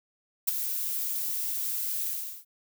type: noise with ADSR envelope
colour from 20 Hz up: violet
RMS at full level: -22 dBFS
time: 0.47-2.45 s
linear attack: 16 ms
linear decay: 10 ms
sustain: -9 dB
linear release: 370 ms
effects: none